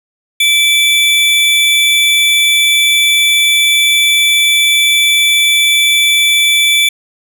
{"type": "tone pair together", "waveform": "square", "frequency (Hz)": [2318, 3473], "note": ["D7", "A7"], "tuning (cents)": [-23, -23], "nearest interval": "perfect fifth", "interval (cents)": 700, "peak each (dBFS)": -11, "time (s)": [0.4, 6.89], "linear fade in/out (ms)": 5, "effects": []}